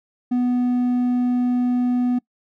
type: tone with hard clipping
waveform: sine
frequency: 246.9 Hz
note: B3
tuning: in tune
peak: -18 dBFS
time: 0.31-2.19 s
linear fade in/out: 10 ms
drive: 3 dB
effects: noise-tail reverb RT60 0.1 s tail -23 dB re dry